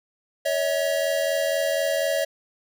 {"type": "tone pair together", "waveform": "square", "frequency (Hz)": [561, 645.1], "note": ["C#5", "E5"], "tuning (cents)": [21, -38], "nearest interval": "major second", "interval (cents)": 241, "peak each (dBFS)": -25, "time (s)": [0.45, 2.25], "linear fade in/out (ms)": 10, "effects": []}